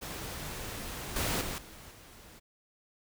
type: noise with level steps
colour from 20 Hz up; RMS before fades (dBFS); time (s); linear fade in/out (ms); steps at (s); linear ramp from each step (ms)
pink; -40 / -31 / -37 / -50 / -53; 0.01-2.4; 20; 1.16 / 1.41 / 1.58 / 1.91; 2
effects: none